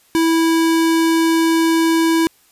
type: tone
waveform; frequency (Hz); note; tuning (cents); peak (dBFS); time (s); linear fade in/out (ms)
square; 327.8; E4; -10; -13; 0.15-2.27; 0
effects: white hiss -54 dBFS RMS until 2.51 s + resampled to 32000 Hz